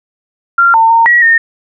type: tone with pitch steps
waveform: sine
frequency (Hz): 1383 / 903 / 917 / 1918 / 1832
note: F6 / A5 / A#5 / A#6 / A#6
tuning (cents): -17 / +45 / -29 / +49 / -31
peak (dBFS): -4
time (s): 0.58-1.38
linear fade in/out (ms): 5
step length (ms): 160
effects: none